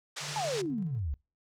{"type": "band-pass noise", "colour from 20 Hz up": "white", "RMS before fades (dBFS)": -39, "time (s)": [0.16, 0.62], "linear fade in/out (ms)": 10, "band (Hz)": [430, 6900], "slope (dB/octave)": 24}
{"type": "tone with tremolo", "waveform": "triangle", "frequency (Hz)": 146.83, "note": "D3", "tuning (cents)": 0, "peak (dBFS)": -37, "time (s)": [0.2, 1.01], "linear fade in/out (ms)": 50, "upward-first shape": "square", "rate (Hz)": 12, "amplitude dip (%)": 45}
{"type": "exponential sweep", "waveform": "sine", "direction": "down", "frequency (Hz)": [900, 64.3], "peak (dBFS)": -30, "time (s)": [0.36, 1.14], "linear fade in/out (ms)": 0}
{"effects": ["noise-tail reverb RT60 0.3 s tail -25 dB re dry"]}